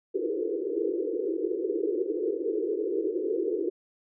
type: band-pass noise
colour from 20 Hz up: pink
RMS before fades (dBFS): -29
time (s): 0.14-3.7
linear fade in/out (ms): 10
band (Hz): 320 to 480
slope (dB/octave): 96
effects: none